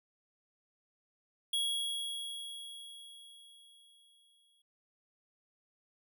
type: tone with exponential decay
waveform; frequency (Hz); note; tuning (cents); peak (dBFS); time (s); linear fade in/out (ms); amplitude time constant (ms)
square; 3322; G#7; 0; -30; 1.53-4.62; 5; 670
effects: none